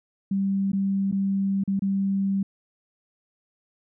sine tone with dropouts, 195.6 Hz, G3, 4 cents flat, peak -21 dBFS, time 0.31-2.43 s, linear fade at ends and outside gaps 5 ms, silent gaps 0.719-0.731 / 1.115-1.124 / 1.638-1.676 / 1.794-1.82 s, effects none

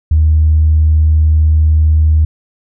sine tone, 77.78 Hz, D#2, in tune, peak -5 dBFS, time 0.11-2.25 s, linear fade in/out 5 ms, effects tanh soft clip ceiling -1 dBFS

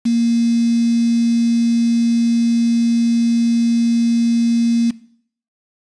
sine tone with quantisation, 233.1 Hz, A#3, in tune, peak -12 dBFS, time 0.05-4.91 s, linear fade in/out 10 ms, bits 5, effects noise-tail reverb RT60 0.6 s tail -19 dB re dry + resampled to 22050 Hz

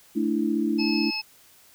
sine chord, A suspended fourth, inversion none, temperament equal, 220 / 293.7 / 329.6 Hz, A3 / D4 / E4, 0 / 0 / 0 cents, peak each -26 dBFS, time 0.15-1.11 s, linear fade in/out 20 ms
harmonic tone, 863 Hz, A5, 34 cents flat, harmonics 1 / 3 / 5 / 6, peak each -39 / -31 / -40 / -29 dBFS, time 0.78-1.22 s, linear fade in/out 20 ms
effects white hiss -55 dBFS RMS until 1.74 s

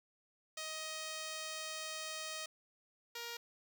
5% pulse tone pair in turn, 628 / 470.5 Hz, D#5 / A#4, +16 / +16 cents, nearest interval perfect fourth, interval 500 cents, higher first, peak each -30 / -31 dBFS, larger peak first, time 0.57-2.46 / 3.15-3.37 s, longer first, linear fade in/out 5 ms, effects none

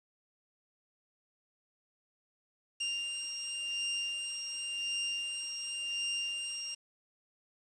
sawtooth beating tone pair, 2794 / 2794.91 Hz, F7 / F7, 0 / +1 cents, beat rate 0.91 Hz, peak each -38 / -32 dBFS, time 2.8-6.75 s, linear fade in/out 10 ms, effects resampled to 22050 Hz + 9-bit

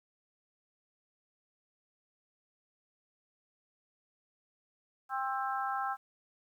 harmonic tone, 264.9 Hz, C4, 22 cents sharp, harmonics 3 / 4 / 5 / 6, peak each -35 / -39 / -36 / -42 dBFS, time 5.09-5.97 s, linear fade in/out 50 ms, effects 11-bit

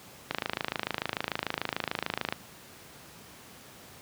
click train, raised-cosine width 0.3 ms, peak -12 dBFS, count 55, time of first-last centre 0.31-2.325 s, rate 26.8 Hz, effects pink hiss -50 dBFS RMS until 4.01 s + high-pass 100 Hz 12 dB/octave

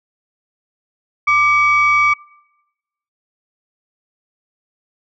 sine tone pair together, 1182.5 / 2270 Hz, D6 / C#7, +12 / +41 cents, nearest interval major seventh, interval 1129 cents, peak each -12 dBFS, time 1.27-2.14 s, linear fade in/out 10 ms, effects noise-tail reverb RT60 1.0 s tail -26 dB re dry + tanh soft clip ceiling -5 dBFS

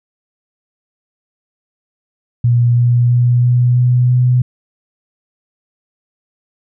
sine tone with pitch steps, 120 / 120.97 / 121.96 / 122.95 / 123.95 / 124.95 Hz, B2 / B2 / B2 / B2 / B2 / B2, -49 / -35 / -21 / -7 / +7 / +21 cents, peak -8 dBFS, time 2.44-4.42 s, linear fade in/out 5 ms, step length 330 ms, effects none

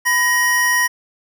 square tone pair together, 999 / 1885.9 Hz, B5 / A#6, +20 / +20 cents, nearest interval major seventh, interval 1100 cents, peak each -22 / -15 dBFS, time 0.05-0.88 s, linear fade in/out 20 ms, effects none

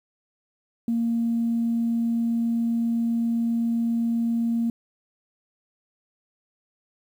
sine tone, 231.9 Hz, A#3, 9 cents flat, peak -20 dBFS, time 0.88-4.7 s, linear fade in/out 2 ms, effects tanh soft clip ceiling -16 dBFS + 9-bit

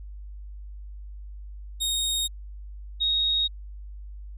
sawtooth / sine tone pair in turn, 3729 / 3755 Hz, A#7 / A#7, 0 / +12 cents, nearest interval unison, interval 12 cents, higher second, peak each -21 dBFS, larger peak neither, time 1.8-2.28 / 3-3.48 s, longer neither, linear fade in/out 20 ms, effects added 50 Hz sine -37 dBFS peak until 4.37 s + resampled to 32000 Hz

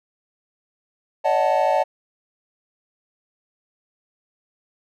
triangle chord, D# half-diminished seventh, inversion third, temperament equal with one note detuned, 569 / 622.3 / 740 / 880 Hz, C#5 / D#5 / F#5 / A5, +45 / 0 / 0 / 0 cents, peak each -20 dBFS, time 1.24-1.84 s, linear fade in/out 20 ms, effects none

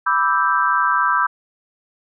sine chord, E minor seventh, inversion second, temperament equal, 987.8 / 1174.7 / 1318.5 / 1568 Hz, B5 / D6 / E6 / G6, 0 / 0 / 0 / 0 cents, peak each -20 dBFS, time 0.06-1.27 s, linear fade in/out 10 ms, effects none

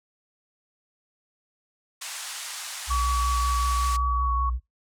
white band-pass noise, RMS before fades -36 dBFS, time 2.01-3.97 s, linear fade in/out 10 ms, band 790 to 9600 Hz, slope 24 dB/octave
sine tone with vibrato, 61.74 Hz, B1, in tune, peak -24 dBFS, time 2.87-4.6 s, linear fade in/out 50 ms, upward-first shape sine, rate 5.3 Hz, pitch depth 48 cents each way
sine tone with pitch glide, 1136 to 1113.3 Hz, C#6 to C#6, +42 to +7 cents, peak -24 dBFS, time 2.9-4.5 s, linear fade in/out 10 ms, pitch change -35 cents, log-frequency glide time 4.11-4.36 s
effects noise-tail reverb RT60 0.2 s tail -23 dB re dry

